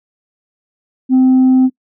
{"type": "tone", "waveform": "sine", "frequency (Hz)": 258.7, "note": "C4", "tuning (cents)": -19, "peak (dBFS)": -4, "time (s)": [1.09, 1.7], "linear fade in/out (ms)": 50, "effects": ["noise-tail reverb RT60 0.1 s tail -24 dB re dry", "tanh soft clip ceiling -5 dBFS"]}